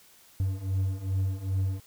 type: beating tone pair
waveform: triangle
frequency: 94 / 96.5 Hz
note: F#2 / G2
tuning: +28 / -27 cents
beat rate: 2.5 Hz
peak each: -29 / -26 dBFS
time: 0.4-1.8 s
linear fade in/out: 0 ms
effects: white hiss -57 dBFS RMS until 1.86 s

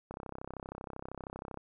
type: click train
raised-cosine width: 1 ms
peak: -27 dBFS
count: 49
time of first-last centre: 0.11-1.573 s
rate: 32.8 Hz
effects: none

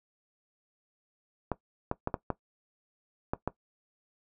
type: clicks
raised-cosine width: 1 ms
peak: -15 dBFS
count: 7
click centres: 1.517 / 1.914 / 2.074 / 2.142 / 2.303 / 3.335 / 3.476 s
effects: noise-tail reverb RT60 0.1 s tail -17 dB re dry

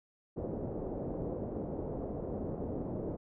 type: low-pass noise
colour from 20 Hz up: white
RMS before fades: -38 dBFS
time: 0.36-3.17 s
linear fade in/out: 20 ms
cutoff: 540 Hz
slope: 24 dB/octave
effects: none

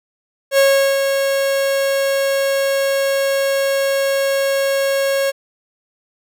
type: tone with ADSR envelope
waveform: 45% pulse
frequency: 548 Hz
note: C#5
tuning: 20 cents flat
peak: -9 dBFS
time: 0.51-5.32 s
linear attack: 71 ms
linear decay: 390 ms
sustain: -6 dB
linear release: 27 ms
effects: none

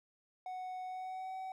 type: tone with pitch glide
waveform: triangle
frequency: 740 to 756.4 Hz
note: F#5 to F#5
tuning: 0 to +38 cents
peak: -38 dBFS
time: 0.46-1.52 s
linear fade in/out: 2 ms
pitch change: +38 cents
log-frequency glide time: 0.85-1.35 s
effects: none

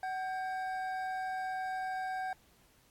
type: tone pair together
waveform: triangle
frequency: 751.3 / 1593 Hz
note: F#5 / G6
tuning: +26 / +27 cents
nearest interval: octave + minor second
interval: 1301 cents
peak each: -33 / -40 dBFS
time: 0.03-2.33 s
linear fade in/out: 2 ms
effects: pink hiss -66 dBFS RMS until 2.9 s + AAC 64 kbps

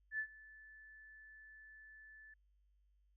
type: tone with ADSR envelope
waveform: sine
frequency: 1745 Hz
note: A6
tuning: 15 cents flat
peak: -35 dBFS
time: 0.11-2.34 s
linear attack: 79 ms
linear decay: 78 ms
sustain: -21 dB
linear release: 5 ms
effects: added 50 Hz sine -70 dBFS peak until 3.16 s

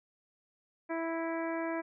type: harmonic tone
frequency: 329.2 Hz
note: E4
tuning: 2 cents flat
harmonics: 1 / 2 / 3 / 4 / 5 / 6 / 7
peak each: -35 / -37 / -41 / -47 / -44 / -47 / -48 dBFS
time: 0.89-1.82 s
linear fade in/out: 20 ms
effects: none

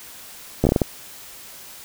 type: slowing click train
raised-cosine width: 2 ms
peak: -3 dBFS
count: 7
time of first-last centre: 0.64-0.818 s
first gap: 12 ms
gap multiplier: 1.36
effects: white hiss -41 dBFS RMS until 1.84 s

